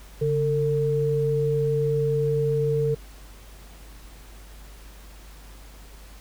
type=tone pair together; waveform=sine; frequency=142 / 451.2 Hz; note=C#3 / A4; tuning=+42 / +44 cents; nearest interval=octave + minor sixth; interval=2002 cents; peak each=-24 / -22 dBFS; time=0.21-2.95 s; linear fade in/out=10 ms; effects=added 50 Hz sine -43 dBFS peak until 6.2 s + pink hiss -50 dBFS RMS until 6.2 s